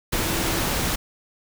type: tone in noise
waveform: sine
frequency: 329.6 Hz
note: E4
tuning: in tune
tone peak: -33 dBFS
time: 0.15-0.63 s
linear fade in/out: 10 ms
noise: pink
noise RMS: -24 dBFS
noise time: 0.12-0.96 s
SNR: -12 dB
effects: none

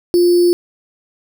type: tone with sample-and-hold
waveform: sine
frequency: 350.5 Hz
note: F4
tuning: 6 cents sharp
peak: -8 dBFS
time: 0.14-0.53 s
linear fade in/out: 0 ms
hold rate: 4900 Hz
effects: none

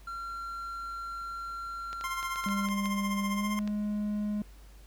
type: tone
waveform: triangle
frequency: 1371 Hz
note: F6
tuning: 32 cents flat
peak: -34 dBFS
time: 0.07-2.66 s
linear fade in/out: 5 ms
type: clicks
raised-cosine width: 0.2 ms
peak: -25 dBFS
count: 9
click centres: 1.93 / 2.011 / 2.229 / 2.359 / 2.44 / 2.487 / 2.687 / 2.857 / 3.676 s
type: tone with tremolo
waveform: 25% pulse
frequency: 1054 Hz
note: C6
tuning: 12 cents sharp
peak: -28 dBFS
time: 2.04-3.59 s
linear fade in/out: 0 ms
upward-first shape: sine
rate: 15 Hz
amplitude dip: 60%
type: tone with pitch glide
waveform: triangle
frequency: 200 to 208.7 Hz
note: G3 to G#3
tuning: +35 to +9 cents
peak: -27 dBFS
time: 2.46-4.42 s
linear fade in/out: 2 ms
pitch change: +74 cents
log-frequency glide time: 3.32-3.51 s
effects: added 50 Hz sine -49 dBFS peak until 4.86 s + pink hiss -60 dBFS RMS until 4.86 s

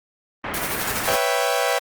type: low-pass noise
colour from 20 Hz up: white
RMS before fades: -28 dBFS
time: 0.44-1.16 s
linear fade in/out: 2 ms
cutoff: 2300 Hz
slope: 24 dB/octave
type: noise with tremolo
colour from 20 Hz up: white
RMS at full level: -26 dBFS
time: 0.54-1.16 s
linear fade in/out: 0 ms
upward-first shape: square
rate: 12 Hz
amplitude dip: 45%
type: chord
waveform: sawtooth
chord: C# half-diminished seventh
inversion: third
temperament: equal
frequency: 493.9 / 554.4 / 659.3 / 784 Hz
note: B4 / C#5 / E5 / G5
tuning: 0 / 0 / 0 / 0 cents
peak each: -21 dBFS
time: 1.07-1.79 s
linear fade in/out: 10 ms
effects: Opus 24 kbps

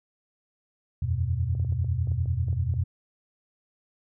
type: chord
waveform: sine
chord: E suspended second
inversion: none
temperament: equal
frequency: 82.41 / 92.5 / 123.47 Hz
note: E2 / F#2 / B2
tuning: 0 / 0 / 0 cents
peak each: -28 dBFS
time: 1.02-2.84 s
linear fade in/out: 5 ms
type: clicks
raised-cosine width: 2 ms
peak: -33 dBFS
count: 11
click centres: 1.551 / 1.598 / 1.648 / 1.724 / 1.845 / 2.073 / 2.117 / 2.258 / 2.484 / 2.529 / 2.739 s
effects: none

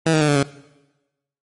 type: tone with pitch steps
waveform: 15% pulse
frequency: 162 / 156.03 / 150.28 / 144.74 / 139.41 Hz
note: E3 / D#3 / D3 / D3 / C#3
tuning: -30 / +5 / +40 / -25 / +10 cents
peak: -8 dBFS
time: 0.06-0.43 s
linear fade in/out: 5 ms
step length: 74 ms
effects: noise-tail reverb RT60 1.0 s tail -19 dB re dry + MP3 48 kbps

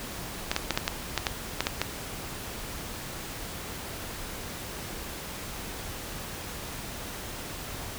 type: clicks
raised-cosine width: 0.2 ms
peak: -7 dBFS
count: 10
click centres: 0.515 / 0.564 / 0.707 / 0.775 / 0.879 / 1.177 / 1.268 / 1.606 / 1.669 / 1.816 s
effects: pink hiss -38 dBFS RMS until 7.98 s

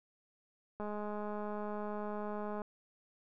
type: click train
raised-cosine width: 1 ms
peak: -28 dBFS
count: 381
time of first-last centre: 0.8-2.618 s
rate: 209 Hz
effects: none

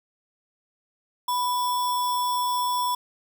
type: tone with sample-and-hold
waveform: sine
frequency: 987.8 Hz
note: B5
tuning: in tune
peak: -22 dBFS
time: 1.28-2.95 s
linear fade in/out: 5 ms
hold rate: 4410 Hz
effects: none

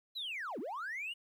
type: linear two-way sweep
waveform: triangle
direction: down then up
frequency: 4100 to 204.5 to 2955 Hz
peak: -35 dBFS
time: 0.15-1.14 s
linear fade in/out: 20 ms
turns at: 0.59 s
effects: tanh soft clip ceiling -34 dBFS + 12-bit

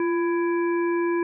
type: harmonic tone with a mistuned harmonic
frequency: 333.1 Hz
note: E4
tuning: 18 cents sharp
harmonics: 1 / 3 / 5 / 7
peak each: -21 / -31 / -35 / -38 dBFS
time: 0-1.23 s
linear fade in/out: 2 ms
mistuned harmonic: 1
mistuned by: +57 cents
effects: none

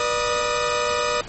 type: tone cluster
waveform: sawtooth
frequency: 484.4 / 598 / 1248 Hz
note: B4 / D5 / D#6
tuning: -34 / +31 / +5 cents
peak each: -21 dBFS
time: 0-1.21 s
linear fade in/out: 2 ms
effects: pink hiss -38 dBFS RMS until 1.28 s + MP3 32 kbps

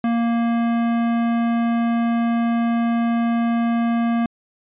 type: tone with tanh clipping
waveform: sine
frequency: 233.1 Hz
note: A#3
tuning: in tune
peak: -19 dBFS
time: 0.04-4.26 s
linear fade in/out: 2 ms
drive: 18 dB
effects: resampled to 8000 Hz

